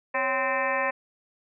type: harmonic tone with a mistuned harmonic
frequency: 259.3 Hz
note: C4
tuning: 15 cents flat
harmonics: 1 / 2 / 3 / 4 / 5 / 6 / 7 / 8 / 9 / 10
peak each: -41 / -29 / -33 / -29 / -40 / -40 / -29 / -37 / -35 / -37 dBFS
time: 0.14-0.91 s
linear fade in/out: 10 ms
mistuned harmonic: 2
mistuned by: +100 cents
effects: none